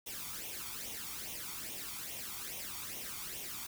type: noise with flanger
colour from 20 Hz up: white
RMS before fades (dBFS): -43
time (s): 0.06-3.67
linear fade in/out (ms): 10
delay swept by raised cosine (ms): 0.32 to 0.9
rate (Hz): 2.4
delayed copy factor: +0.65
effects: none

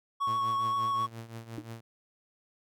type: tone with vibrato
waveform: triangle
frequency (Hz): 1108.7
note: C#6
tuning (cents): 0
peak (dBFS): -25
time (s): 0.2-1.07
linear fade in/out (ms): 20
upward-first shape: sine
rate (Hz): 7.6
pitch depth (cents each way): 14
type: tone with tremolo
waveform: sawtooth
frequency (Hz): 114.5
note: A#2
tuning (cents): -31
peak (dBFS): -34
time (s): 0.27-1.81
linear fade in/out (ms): 5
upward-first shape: triangle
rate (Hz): 5.7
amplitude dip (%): 80
type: tone with exponential decay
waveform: sine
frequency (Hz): 307.8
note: D#4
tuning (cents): -19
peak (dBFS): -31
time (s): 1.58-1.67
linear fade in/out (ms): 0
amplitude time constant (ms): 18
effects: none

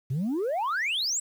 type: exponential sweep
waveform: sine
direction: up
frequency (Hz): 120.5 to 8080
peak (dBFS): -23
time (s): 0.1-1.2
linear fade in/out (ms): 10
effects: tanh soft clip ceiling -24 dBFS + 9-bit

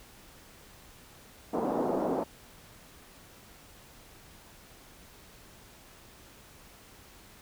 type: band-pass noise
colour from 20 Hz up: pink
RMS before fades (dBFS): -30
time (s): 1.53-2.24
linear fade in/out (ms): 10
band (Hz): 220 to 880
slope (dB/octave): 24
effects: pink hiss -54 dBFS RMS until 7.41 s

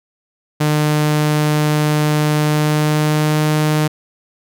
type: tone with pitch glide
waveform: sawtooth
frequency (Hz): 151 to 152.93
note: D3 to D#3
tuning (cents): +48 to -30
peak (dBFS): -9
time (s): 0.6-3.88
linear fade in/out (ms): 10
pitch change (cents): +22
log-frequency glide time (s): 2.43-3.43
effects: none

